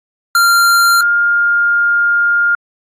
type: tone pair in turn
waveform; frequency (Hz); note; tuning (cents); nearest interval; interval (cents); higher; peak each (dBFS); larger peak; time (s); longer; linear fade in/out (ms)
square / sine; 1387 / 1409.6; F6 / F6; -12 / +16; unison; 28; second; -8 / -9; first; 0.35-1.01 / 1.01-2.55; second; 2
effects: AAC 64 kbps